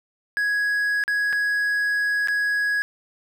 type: tone with dropouts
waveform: triangle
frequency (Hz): 1665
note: G#6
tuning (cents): +4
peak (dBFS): -18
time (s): 0.37-2.82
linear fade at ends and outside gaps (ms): 0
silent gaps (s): 1.038-1.079 / 1.327-1.33 / 2.274-2.284
effects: none